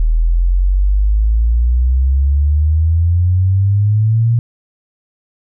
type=exponential sweep; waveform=sine; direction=up; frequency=39 to 118.8 Hz; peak=-9 dBFS; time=0-4.39 s; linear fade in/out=0 ms; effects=none